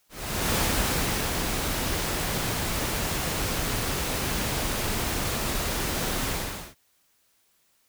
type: noise with ADSR envelope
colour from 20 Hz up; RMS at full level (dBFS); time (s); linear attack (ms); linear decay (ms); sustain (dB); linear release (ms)
pink; -24; 0.09-6.75; 460; 780; -4; 460
effects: white hiss -67 dBFS RMS until 7.88 s